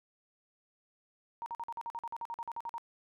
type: tone bursts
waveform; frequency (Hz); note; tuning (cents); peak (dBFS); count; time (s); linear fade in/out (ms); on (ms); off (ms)
sine; 932.3; A#5; 0; -36; 16; 1.42-2.781; 0; 41; 47
effects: none